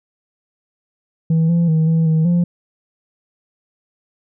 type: tone with pitch steps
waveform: sine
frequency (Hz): 162.2 / 169.9 / 159 / 162.9 / 159 / 173.8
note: E3 / F3 / D#3 / E3 / D#3 / F3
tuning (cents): -28 / -47 / +38 / -20 / +38 / -8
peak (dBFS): -9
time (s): 1.3-2.44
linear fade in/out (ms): 5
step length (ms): 190
effects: tanh soft clip ceiling -11 dBFS